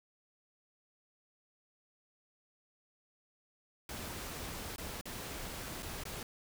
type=noise with dropouts; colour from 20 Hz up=pink; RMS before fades=-43 dBFS; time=3.89-6.23 s; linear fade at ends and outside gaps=2 ms; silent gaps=4.761-4.781 / 5.012-5.055 / 5.824-5.828 / 6.037-6.053 s; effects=none